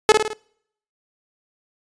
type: tone with echo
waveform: sawtooth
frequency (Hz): 430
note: A4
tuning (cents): -40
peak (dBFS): -4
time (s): 0.09-0.12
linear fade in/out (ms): 0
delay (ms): 53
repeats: 4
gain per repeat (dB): -5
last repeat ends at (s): 0.332
effects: noise-tail reverb RT60 0.7 s tail -26 dB re dry + resampled to 22050 Hz